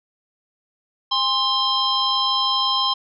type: tone cluster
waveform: sine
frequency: 815 / 1048 / 3173 / 4028 / 5240 Hz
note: G#5 / C6 / G7 / B7 / E8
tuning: -33 / +2 / +20 / +33 / -11 cents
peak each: -29 / -22 / -21 / -27 / -27 dBFS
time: 1.11-2.94 s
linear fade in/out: 10 ms
effects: none